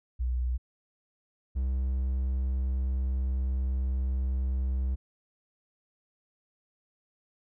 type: tone pair in turn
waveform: sine / triangle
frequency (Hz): 61.7 / 64.89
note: B1 / C2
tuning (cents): -1 / -14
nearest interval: minor second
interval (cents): 87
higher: second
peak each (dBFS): -26 / -24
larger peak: second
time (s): 0.19-0.58 / 1.55-4.96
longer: second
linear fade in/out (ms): 20
effects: none